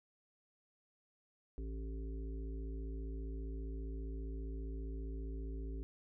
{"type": "harmonic tone", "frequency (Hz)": 55, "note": "A1", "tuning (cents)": 0, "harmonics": [1, 3, 5, 7, 8], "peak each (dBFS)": [-40, -55, -51, -53, -59], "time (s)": [1.58, 5.83], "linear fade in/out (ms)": 0, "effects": []}